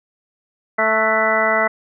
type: harmonic tone with a mistuned harmonic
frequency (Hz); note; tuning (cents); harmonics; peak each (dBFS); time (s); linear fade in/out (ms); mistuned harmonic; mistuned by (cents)
220; A3; 0; 1 / 2 / 3 / 4 / 5 / 6 / 7 / 8 / 9; -29 / -26 / -19 / -25 / -25 / -22 / -25 / -31 / -19; 0.78-1.68; 10; 7; -49
effects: none